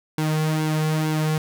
sawtooth tone with flanger, 155.56 Hz, D#3, in tune, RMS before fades -22 dBFS, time 0.18-1.38 s, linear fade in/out 2 ms, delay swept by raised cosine 1.6 to 3.2 ms, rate 2.2 Hz, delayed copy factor -0.6, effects none

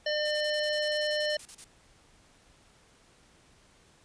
harmonic tone, 602 Hz, D5, 43 cents sharp, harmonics 1 / 3 / 5 / 7 / 9, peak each -29 / -34 / -36 / -37 / -39 dBFS, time 0.06-1.37 s, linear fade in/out 5 ms
blue noise bursts, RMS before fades -43 dBFS, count 15, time 0.25-1.644 s, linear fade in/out 5 ms, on 64 ms, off 31 ms
effects pink hiss -61 dBFS RMS until 4.04 s + resampled to 22050 Hz

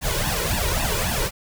pink noise with flanger, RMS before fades -23 dBFS, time 0.01-1.31 s, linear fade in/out 50 ms, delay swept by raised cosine 1.1 to 2.1 ms, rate 3.7 Hz, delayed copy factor +0.95, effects none

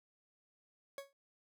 40% pulse tone with exponential decay, 554.4 Hz, C#5, in tune, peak -39 dBFS, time 0.98-1.13 s, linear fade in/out 1 ms, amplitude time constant 31 ms, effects noise-tail reverb RT60 0.2 s tail -26 dB re dry

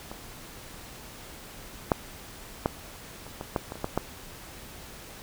clicks, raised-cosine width 1 ms, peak -23 / -6 / -9 / -30 / -20 / -11 / -21 / -26 / -14 / -10 dBFS, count 10, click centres 0.115 / 1.918 / 2.659 / 3.266 / 3.411 / 3.562 / 3.721 / 3.756 / 3.844 / 3.976 s, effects pink hiss -45 dBFS RMS until 5.22 s

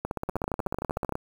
two click trains, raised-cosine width 1 ms, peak -15 / -15 dBFS, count 19 / 12, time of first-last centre 0.05-1.154 / 0.29-1.123 s, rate 16.3 / 13.2 Hz, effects 7-bit

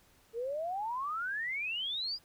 sine exponential sweep, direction up, 443.8 to 5000 Hz, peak -33 dBFS, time 0.33-2.19 s, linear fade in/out 50 ms, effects pink hiss -65 dBFS RMS until 2.24 s

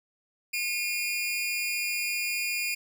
sawtooth tone with amplitude modulation, 2432 Hz, D#7, 40 cents flat, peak -21 dBFS, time 0.53-2.75 s, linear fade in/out 10 ms, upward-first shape sine, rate 265 Hz, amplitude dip 75%, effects none

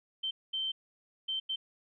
sine tone bursts at uneven times, 3111 Hz, G7, 14 cents flat, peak -31 dBFS, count 4, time 0.23-0.31 / 0.53-0.72 / 1.28-1.4 / 1.49-1.56 s, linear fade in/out 10 ms, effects none

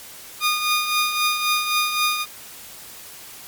15% pulse tone with tremolo, 1223 Hz, D#6, 30 cents flat, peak -10 dBFS, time 0.4-2.26 s, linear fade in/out 50 ms, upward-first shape triangle, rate 3.8 Hz, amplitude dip 60%, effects white hiss -40 dBFS RMS until 3.47 s + MP3 96 kbps

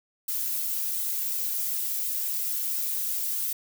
violet noise with flanger, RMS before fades -29 dBFS, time 0.28-3.53 s, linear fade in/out 5 ms, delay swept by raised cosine 1.7 to 2.8 ms, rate 2.8 Hz, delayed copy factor -0.75, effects none

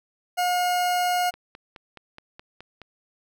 40% pulse tone, 717 Hz, F5, 45 cents sharp, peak -20 dBFS, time 0.37-1.31 s, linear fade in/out 20 ms
click train, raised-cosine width 0.3 ms, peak -26 dBFS, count 8, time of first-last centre 1.34-2.817 s, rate 4.74 Hz
effects none

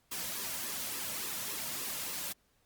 white noise with flanger, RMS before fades -38 dBFS, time 0.11-2.33 s, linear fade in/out 10 ms, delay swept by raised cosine 1.3 to 2.7 ms, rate 3.5 Hz, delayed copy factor -0.6, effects pink hiss -72 dBFS RMS until 2.65 s + Opus 48 kbps

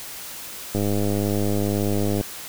click train, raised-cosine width 2 ms, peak -11 dBFS, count 150, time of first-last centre 0.75-2.211 s, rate 102 Hz, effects white hiss -36 dBFS RMS until 2.48 s

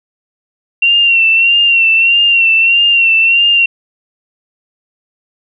sine tone with vibrato, 2737 Hz, F7, 36 cents flat, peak -6 dBFS, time 0.82-3.66 s, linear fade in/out 5 ms, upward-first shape sine, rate 1.6 Hz, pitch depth 48 cents each way, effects none

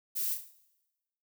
violet noise with echo, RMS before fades -33 dBFS, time 0.15-0.35 s, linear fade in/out 20 ms, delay 35 ms, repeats 5, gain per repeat -6 dB, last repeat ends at 0.525 s, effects noise-tail reverb RT60 1.0 s tail -18 dB re dry

